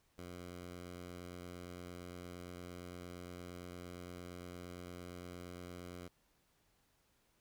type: tone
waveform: 10% pulse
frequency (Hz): 88.7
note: F2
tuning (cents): +27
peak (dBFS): -39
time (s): 0.18-6.08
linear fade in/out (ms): 5
effects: pink hiss -75 dBFS RMS until 7.4 s